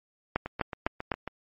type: two click trains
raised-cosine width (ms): 0.5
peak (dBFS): -10 / -19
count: 4 / 7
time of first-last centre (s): 0.36-1.118 / 0.46-1.276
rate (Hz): 3.96 / 7.35
effects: MP3 32 kbps